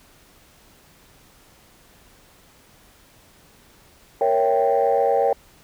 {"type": "chord", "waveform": "sine", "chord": "A# diminished seventh", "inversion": "none", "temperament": "equal", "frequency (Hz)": [466.2, 554.4, 659.3, 784], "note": ["A#4", "C#5", "E5", "G5"], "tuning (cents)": [0, 0, 0, 0], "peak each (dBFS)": [-20, -20, -25, -20], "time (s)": [4.21, 5.33], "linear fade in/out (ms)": 2, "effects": ["tanh soft clip ceiling -9 dBFS", "pink hiss -53 dBFS RMS until 5.63 s"]}